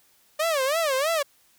sawtooth tone with vibrato, 590 Hz, D5, 8 cents sharp, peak -18 dBFS, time 0.39-1.23 s, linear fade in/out 10 ms, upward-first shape sine, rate 3.1 Hz, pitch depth 220 cents each way, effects white hiss -61 dBFS RMS until 1.58 s

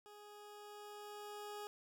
20% pulse tone with level ramp, 415.3 Hz, G#4, in tune, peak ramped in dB -51 to -40 dBFS, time 0.06-1.67 s, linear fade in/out 0 ms, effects none

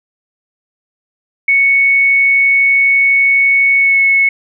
sine tone with pitch glide, 2217 to 2198 Hz, C#7 to C#7, 0 to -15 cents, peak -7 dBFS, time 1.48-4.29 s, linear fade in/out 5 ms, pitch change -15 cents, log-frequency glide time 3.78-3.99 s, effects none

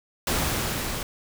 pink noise with level ramp, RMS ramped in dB -24 to -31 dBFS, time 0.27-1.03 s, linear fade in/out 2 ms, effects none

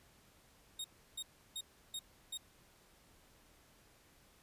sawtooth tone bursts, 3729 Hz, A#7, in tune, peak -37 dBFS, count 5, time 0.79-2.375 s, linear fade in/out 5 ms, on 53 ms, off 330 ms, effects pink hiss -66 dBFS RMS until 4.42 s + resampled to 32000 Hz

